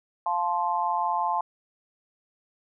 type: chord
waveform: sine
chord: F major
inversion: none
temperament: just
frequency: 698.5 / 873.1 / 1047.7 Hz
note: F5 / A5 / C6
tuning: 0 / -14 / +2 cents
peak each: -30 / -26 / -28 dBFS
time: 0.26-1.41 s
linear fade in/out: 2 ms
effects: none